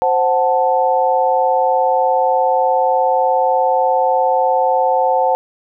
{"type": "chord", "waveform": "sine", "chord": "F# diminished", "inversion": "second", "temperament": "equal", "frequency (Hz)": [523.3, 740, 880], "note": ["C5", "F#5", "A5"], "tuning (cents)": [0, 0, 0], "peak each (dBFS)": -16, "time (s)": [0.02, 5.35], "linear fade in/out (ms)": 0, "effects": []}